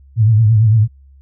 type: tone with vibrato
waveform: sine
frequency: 110 Hz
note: A2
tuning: in tune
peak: -7 dBFS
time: 0.16-0.88 s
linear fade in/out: 50 ms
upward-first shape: triangle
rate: 8.9 Hz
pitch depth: 110 cents each way
effects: added 68 Hz sine -41 dBFS peak until 1.21 s